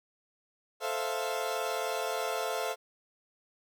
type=chord; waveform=30% pulse; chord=F major seventh; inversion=first; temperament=equal; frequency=440 / 523.3 / 659.3 / 698.5 Hz; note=A4 / C5 / E5 / F5; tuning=0 / 0 / 0 / 0 cents; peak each=-34 dBFS; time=0.8-2.76 s; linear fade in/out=50 ms; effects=none